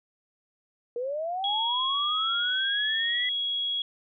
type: linear sweep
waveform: sine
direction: up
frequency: 466.2 to 2004 Hz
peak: -28 dBFS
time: 0.96-3.29 s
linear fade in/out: 2 ms
type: tone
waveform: sine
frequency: 3322 Hz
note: G#7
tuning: in tune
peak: -26 dBFS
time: 1.44-3.82 s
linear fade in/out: 2 ms
effects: none